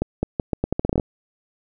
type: accelerating click train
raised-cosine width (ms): 2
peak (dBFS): -7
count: 13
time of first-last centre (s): 0.02-0.998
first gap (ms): 210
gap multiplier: 0.8
effects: none